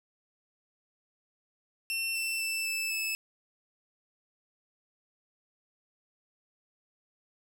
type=tone with pitch steps; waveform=sawtooth; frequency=2700 / 2678 / 2657 / 2635 / 2614 Hz; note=E7 / E7 / E7 / E7 / E7; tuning=+41 / +27 / +13 / -1 / -15 cents; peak=-27 dBFS; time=1.9-3.15 s; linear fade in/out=0 ms; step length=250 ms; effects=none